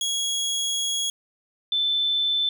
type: tone pair in turn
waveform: 25% pulse / sine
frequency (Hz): 3322 / 3527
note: G#7 / A7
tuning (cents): 0 / +3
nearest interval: minor second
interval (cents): 103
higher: second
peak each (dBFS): -20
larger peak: neither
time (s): 0.01-1.1 / 1.72-2.49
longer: first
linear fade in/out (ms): 2
effects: 10-bit